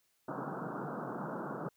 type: band-pass noise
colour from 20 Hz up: pink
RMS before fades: -40 dBFS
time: 0.28-1.69 s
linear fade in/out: 5 ms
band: 130 to 1500 Hz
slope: 96 dB/octave
effects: white hiss -75 dBFS RMS until 1.76 s